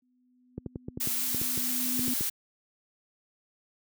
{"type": "tone with exponential growth", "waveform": "sine", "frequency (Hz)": 249.9, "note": "B3", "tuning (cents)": 21, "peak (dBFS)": -29, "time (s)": [0.02, 2.14], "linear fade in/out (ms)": 5, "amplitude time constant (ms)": 460}
{"type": "clicks", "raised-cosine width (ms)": 3, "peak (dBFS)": -21, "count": 12, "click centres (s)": [0.58, 0.662, 0.758, 0.884, 0.974, 1.073, 1.346, 1.415, 1.576, 1.993, 2.08, 2.209]}
{"type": "noise", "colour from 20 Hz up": "blue", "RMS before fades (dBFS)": -30, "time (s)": [1, 2.3], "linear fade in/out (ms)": 10}
{"effects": ["high-pass 80 Hz 12 dB/octave"]}